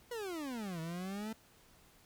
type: exponential two-way sweep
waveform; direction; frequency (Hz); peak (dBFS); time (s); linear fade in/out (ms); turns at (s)
40% pulse; down then up; 495.2 to 159.1 to 224.8; -38; 0.11-1.33; 5; 0.8
effects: pink hiss -64 dBFS RMS until 2.05 s